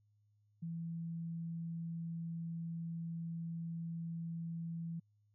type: tone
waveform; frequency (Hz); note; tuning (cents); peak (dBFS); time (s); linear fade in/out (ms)
sine; 166.5; E3; +18; -39; 0.62-5; 10
effects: added 104 Hz sine -70 dBFS peak until 5.34 s